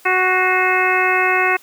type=harmonic tone with a mistuned harmonic; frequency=369.9 Hz; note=F#4; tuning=in tune; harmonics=1 / 2 / 3 / 4 / 5 / 6 / 7; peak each=-21 / -21 / -21 / -21 / -21 / -21 / -21 dBFS; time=0.05-1.57 s; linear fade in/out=10 ms; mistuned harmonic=6; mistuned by=-56 cents; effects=white hiss -48 dBFS RMS until 1.62 s + high-pass 200 Hz 12 dB/octave